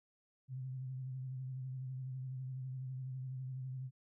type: tone with vibrato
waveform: sine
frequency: 130 Hz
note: C3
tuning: 11 cents flat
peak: -40 dBFS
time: 0.48-3.91 s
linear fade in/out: 50 ms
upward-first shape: sine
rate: 12 Hz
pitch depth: 39 cents each way
effects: none